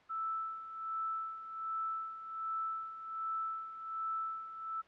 sine tone with tremolo, 1318.5 Hz, E6, in tune, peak -33 dBFS, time 0.09-4.82 s, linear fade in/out 20 ms, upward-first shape sine, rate 1.3 Hz, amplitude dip 70%, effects white hiss -62 dBFS RMS until 4.87 s + low-pass 2000 Hz 12 dB/octave

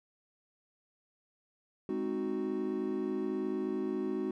triangle chord, Ab dominant seventh, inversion none, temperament equal, 207.7 / 261.6 / 311.1 / 370 Hz, Ab3 / C4 / Eb4 / Gb4, 0 / 0 / 0 / 0 cents, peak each -37 / -36 / -36 / -33 dBFS, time 1.89-4.31 s, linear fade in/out 2 ms, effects none

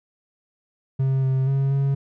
triangle tone with pitch steps, 133.7 / 132.2 / 136.6 / 138 Hz, C3 / C3 / C#3 / C#3, +38 / +18 / -25 / -7 cents, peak -16 dBFS, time 0.99-1.95 s, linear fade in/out 10 ms, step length 240 ms, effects none

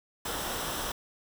pink noise with comb filter, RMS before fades -34 dBFS, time 0.25-0.92 s, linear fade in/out 5 ms, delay 0.44 ms, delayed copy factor -0.5, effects none

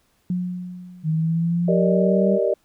sine tone with exponential decay, 180 Hz, F#3, 47 cents flat, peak -19 dBFS, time 0.3-1.64 s, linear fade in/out 2 ms, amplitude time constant 290 ms
sine linear sweep, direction up, 155.56 to 196 Hz, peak -18 dBFS, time 1.03-2.39 s, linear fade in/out 50 ms
sine chord, Eb major seventh, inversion first, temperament just, 388.9 / 466.7 / 583.4 / 622.3 Hz, G4 / Bb4 / D5 / Eb5, -14 / +2 / -12 / 0 cents, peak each -23 dBFS, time 1.68-2.54 s, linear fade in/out 5 ms
effects pink hiss -64 dBFS RMS until 2.64 s

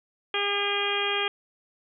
harmonic tone, 404.8 Hz, G#4, 44 cents flat, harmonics 1 / 2 / 3 / 4 / 5 / 6 / 7 / 8, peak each -31 / -34 / -33 / -34 / -35 / -31 / -35 / -30 dBFS, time 0.34-1.28 s, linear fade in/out 2 ms, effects none

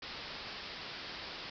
white low-pass noise, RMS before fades -45 dBFS, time 0.02-1.5 s, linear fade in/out 5 ms, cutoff 5200 Hz, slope 96 dB/octave, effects none

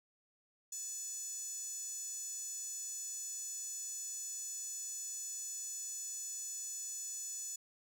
sawtooth tone with high-pass filter, 868 Hz, A5, 24 cents flat, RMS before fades -43 dBFS, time 0.72-7.56 s, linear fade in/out 5 ms, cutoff 6900 Hz, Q 9.4, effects none

